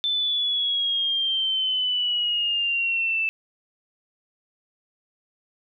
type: exponential sweep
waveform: sine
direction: down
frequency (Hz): 3540 to 2637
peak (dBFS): -21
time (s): 0.04-3.29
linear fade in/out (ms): 0
effects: none